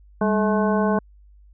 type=harmonic tone with a mistuned harmonic; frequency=215 Hz; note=A3; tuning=40 cents flat; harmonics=1 / 2 / 3 / 4 / 5 / 7; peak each=-20 / -24 / -25 / -28 / -28 / -32 dBFS; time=0.21-0.99 s; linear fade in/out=5 ms; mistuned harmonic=1; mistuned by=-120 cents; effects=added 50 Hz sine -47 dBFS peak until 1.53 s